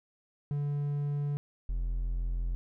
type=tone pair in turn; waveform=triangle; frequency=144.5 / 42.96 Hz; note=D3 / F1; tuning=-28 / -28 cents; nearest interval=octave + major sixth; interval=2100 cents; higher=first; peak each=-27 dBFS; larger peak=neither; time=0.51-1.37 / 1.69-2.55 s; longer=neither; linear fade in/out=0 ms; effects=none